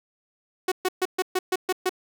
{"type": "tone bursts", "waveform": "sawtooth", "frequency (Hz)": 370, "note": "F#4", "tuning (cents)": 0, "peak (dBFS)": -17, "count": 8, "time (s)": [0.68, 1.894], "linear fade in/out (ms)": 5, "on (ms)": 38, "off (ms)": 130, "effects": []}